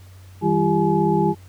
sine tone cluster, 160.1 / 196.5 / 340.9 / 399.8 / 849 Hz, D#3 / G3 / F4 / G4 / G#5, +50 / +4 / -42 / +34 / +38 cents, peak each -22 dBFS, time 0.41-1.35 s, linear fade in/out 50 ms, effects added 93 Hz sine -41 dBFS peak until 1.48 s + pink hiss -53 dBFS RMS until 1.48 s

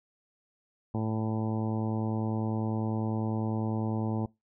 harmonic tone, 110 Hz, A2, in tune, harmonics 1 / 2 / 3 / 4 / 5 / 6 / 7 / 8 / 9, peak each -31 / -32 / -37 / -41 / -43 / -46 / -43 / -44 / -49 dBFS, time 0.94-4.26 s, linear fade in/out 5 ms, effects noise-tail reverb RT60 0.2 s tail -22 dB re dry

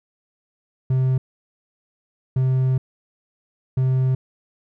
triangle tone bursts at uneven times, 130.1 Hz, C3, 9 cents flat, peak -14 dBFS, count 3, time 0.9-1.18 / 2.36-2.78 / 3.77-4.15 s, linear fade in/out 5 ms, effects none

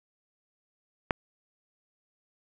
click, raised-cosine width 0.5 ms, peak -9 dBFS, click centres 1.108 s, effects none

